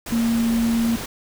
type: tone in noise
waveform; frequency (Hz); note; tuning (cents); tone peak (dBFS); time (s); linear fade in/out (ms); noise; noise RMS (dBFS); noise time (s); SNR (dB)
sine; 230.8; A#3; -17; -17; 0.12-0.96; 5; pink; -31; 0.06-1.06; +11
effects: none